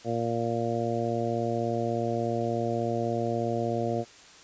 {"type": "harmonic tone", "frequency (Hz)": 116.54, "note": "A#2", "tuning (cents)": 0, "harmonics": [1, 2, 3, 4, 5, 6], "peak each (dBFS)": [-33, -33, -33, -33, -33, -33], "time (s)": [0.04, 4.05], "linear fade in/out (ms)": 50, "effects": ["white hiss -51 dBFS RMS until 4.43 s", "resampled to 16000 Hz"]}